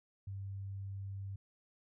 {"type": "tone", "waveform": "sine", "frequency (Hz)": 98, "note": "G2", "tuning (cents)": 0, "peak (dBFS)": -40, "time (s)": [0.27, 1.36], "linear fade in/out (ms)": 5, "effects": []}